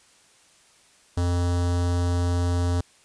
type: tone with notch filter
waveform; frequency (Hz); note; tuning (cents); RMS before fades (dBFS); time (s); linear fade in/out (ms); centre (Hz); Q
square; 87.8; F2; +10; -23; 1.17-2.81; 5; 2300; 1.2
effects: white hiss -57 dBFS RMS until 3.04 s + resampled to 22050 Hz